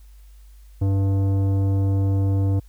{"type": "tone with tanh clipping", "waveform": "sine", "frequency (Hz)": 97.7, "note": "G2", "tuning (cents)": -5, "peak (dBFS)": -19, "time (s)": [0.81, 2.6], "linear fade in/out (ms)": 10, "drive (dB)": 13, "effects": ["added 50 Hz sine -43 dBFS peak until 2.68 s", "white hiss -61 dBFS RMS until 2.68 s"]}